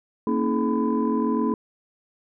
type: tone cluster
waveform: sine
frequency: 231 / 271.9 / 319.1 / 426.5 / 1004 Hz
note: A#3 / C#4 / D#4 / G#4 / B5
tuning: -16 / -33 / +44 / +46 / +28 cents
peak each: -23 / -26 / -27 / -27 / -29 dBFS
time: 0.27-1.54 s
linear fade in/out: 2 ms
effects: tanh soft clip ceiling -12 dBFS